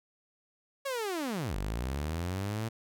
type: linear two-way sweep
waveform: sawtooth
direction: down then up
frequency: 564 to 45.53 to 114.9 Hz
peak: -28 dBFS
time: 0.85-2.69 s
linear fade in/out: 10 ms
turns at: 1.56 s
effects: none